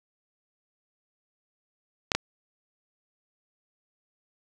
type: clicks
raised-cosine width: 0.2 ms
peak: -6 dBFS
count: 2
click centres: 2.118 / 2.15 s
effects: none